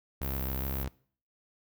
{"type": "tone with vibrato", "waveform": "sawtooth", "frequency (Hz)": 66.8, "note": "C2", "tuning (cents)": 36, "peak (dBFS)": -29, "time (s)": [0.21, 0.88], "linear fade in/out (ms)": 0, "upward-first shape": "square", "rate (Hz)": 2.5, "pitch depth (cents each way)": 15}
{"type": "high-pass noise", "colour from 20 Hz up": "white", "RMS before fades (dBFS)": -39, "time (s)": [0.22, 0.84], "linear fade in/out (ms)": 10, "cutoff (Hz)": 12000, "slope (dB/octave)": 96}
{"effects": ["noise-tail reverb RT60 0.5 s tail -22 dB re dry"]}